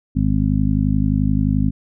harmonic tone, 51.5 Hz, G#1, 14 cents flat, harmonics 1 / 2 / 3 / 4 / 5, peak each -21 / -21 / -21 / -21 / -21 dBFS, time 0.15-1.71 s, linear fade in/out 20 ms, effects none

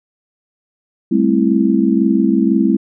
sine chord, A minor seventh, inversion third, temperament just, 198 / 220 / 264 / 330 Hz, G3 / A3 / C4 / E4, +18 / 0 / +16 / +2 cents, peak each -16 dBFS, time 1.11-2.77 s, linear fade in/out 10 ms, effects none

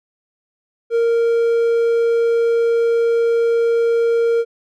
triangle tone, 464.2 Hz, A#4, 7 cents flat, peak -11 dBFS, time 0.9-4.45 s, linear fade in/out 50 ms, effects none

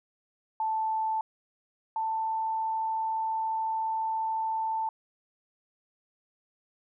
sine tone pair in turn, 880 / 887.1 Hz, A5 / A5, 0 / +14 cents, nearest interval unison, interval 14 cents, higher second, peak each -26 / -27 dBFS, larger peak first, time 0.6-1.21 / 1.96-4.89 s, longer second, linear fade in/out 2 ms, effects none

